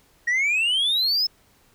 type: exponential sweep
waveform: sine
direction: up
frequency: 1871 to 5274 Hz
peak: -16 dBFS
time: 0.27-1.27 s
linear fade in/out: 10 ms
effects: tanh soft clip ceiling -18 dBFS + pink hiss -59 dBFS RMS until 1.74 s